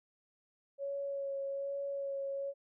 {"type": "tone with vibrato", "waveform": "sine", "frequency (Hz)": 555, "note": "C#5", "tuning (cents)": 2, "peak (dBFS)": -35, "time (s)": [0.78, 2.54], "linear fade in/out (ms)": 50, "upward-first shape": "sine", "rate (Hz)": 1.2, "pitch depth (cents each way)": 15, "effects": []}